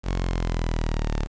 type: linear sweep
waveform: sawtooth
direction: down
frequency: 45.67 to 36.23 Hz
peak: -19 dBFS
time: 0.03-1.28 s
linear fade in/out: 50 ms
effects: resampled to 16000 Hz + 8-bit